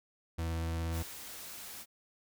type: tone with vibrato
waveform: 40% pulse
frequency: 82.41 Hz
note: E2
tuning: in tune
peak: -32 dBFS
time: 0.38-1.03 s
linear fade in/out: 10 ms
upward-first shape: sine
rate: 17 Hz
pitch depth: 15 cents each way
type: noise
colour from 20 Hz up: white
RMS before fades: -46 dBFS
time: 0.91-1.86 s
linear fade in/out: 50 ms
effects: none